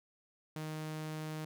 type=tone; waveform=sawtooth; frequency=155.56 Hz; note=D#3; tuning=in tune; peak=-35 dBFS; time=0.56-1.45 s; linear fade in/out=2 ms; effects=none